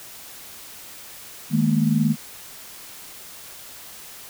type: chord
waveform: sine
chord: D# suspended fourth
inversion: none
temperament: equal with one note detuned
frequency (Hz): 155.56 / 211.8 / 233.1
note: D#3 / G#3 / A#3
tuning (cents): 0 / +34 / 0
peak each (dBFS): -21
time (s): 1.5-2.16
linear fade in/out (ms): 50
effects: white hiss -41 dBFS RMS until 4.29 s